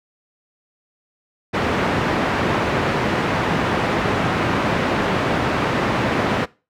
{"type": "band-pass noise", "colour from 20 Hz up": "pink", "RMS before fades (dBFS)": -20, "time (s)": [1.53, 6.46], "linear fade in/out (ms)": 20, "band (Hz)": [120, 2100], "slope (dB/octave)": 12, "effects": ["noise-tail reverb RT60 0.3 s tail -21 dB re dry"]}